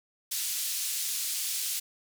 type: band-pass noise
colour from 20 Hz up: white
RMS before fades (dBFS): -32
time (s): 0.31-1.8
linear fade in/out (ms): 10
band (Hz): 3400 to 13000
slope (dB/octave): 12
effects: none